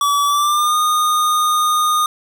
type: tone with pitch glide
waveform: square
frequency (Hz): 1146 to 1228.3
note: D6 to D#6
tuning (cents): -43 to -23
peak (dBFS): -14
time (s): 0.01-2.06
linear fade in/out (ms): 2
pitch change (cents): +120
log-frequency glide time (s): 0.25-0.77
effects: none